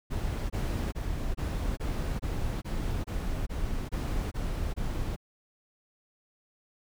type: noise bursts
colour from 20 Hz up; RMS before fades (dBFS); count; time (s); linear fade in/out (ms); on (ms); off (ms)
brown; -31; 12; 0.1-5.164; 20; 400; 24
effects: none